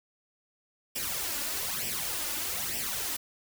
white noise with flanger, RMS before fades -33 dBFS, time 0.95-3.17 s, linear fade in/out 10 ms, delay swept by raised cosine 0.37 to 3.47 ms, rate 1.1 Hz, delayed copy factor +0.7, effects none

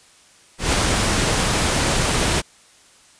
pink noise with ADSR envelope, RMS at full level -17 dBFS, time 0.58-2.42 s, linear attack 140 ms, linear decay 16 ms, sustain -2 dB, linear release 27 ms, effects white hiss -51 dBFS RMS until 3.19 s + resampled to 22050 Hz

